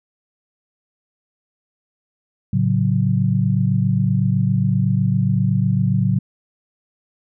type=chord; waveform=sine; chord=F# minor; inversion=first; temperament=just; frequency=111 / 138.75 / 185 Hz; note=A2 / C#3 / F#3; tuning=+16 / +2 / 0 cents; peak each=-19 dBFS; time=2.53-6.19 s; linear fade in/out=5 ms; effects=none